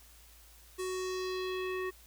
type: tone with low-pass filter sweep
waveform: square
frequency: 371.2 Hz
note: F#4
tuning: 6 cents sharp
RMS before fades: -36 dBFS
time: 0.78-1.91 s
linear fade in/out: 20 ms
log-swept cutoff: 9700 to 2000 Hz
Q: 2.2
effects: added 57 Hz sine -58 dBFS peak until 2.06 s + white hiss -59 dBFS RMS until 2.06 s